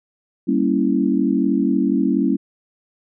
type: chord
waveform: sine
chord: G diminished seventh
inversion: none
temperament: equal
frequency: 196 / 233.1 / 277.2 / 329.6 Hz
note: G3 / Bb3 / Db4 / Fb4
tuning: 0 / 0 / 0 / 0 cents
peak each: -21 / -21 / -19 / -22 dBFS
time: 0.47-2.37 s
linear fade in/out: 20 ms
effects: none